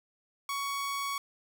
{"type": "tone", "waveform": "sawtooth", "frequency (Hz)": 1118, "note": "C#6", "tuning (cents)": 14, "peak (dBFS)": -28, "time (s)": [0.49, 1.18], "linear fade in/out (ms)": 2, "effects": []}